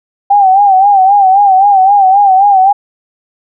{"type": "tone with vibrato", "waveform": "sine", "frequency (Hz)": 784, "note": "G5", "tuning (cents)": 0, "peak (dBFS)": -3, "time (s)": [0.3, 2.73], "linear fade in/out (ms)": 10, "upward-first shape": "sine", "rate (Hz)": 3.8, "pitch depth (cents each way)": 83, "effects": []}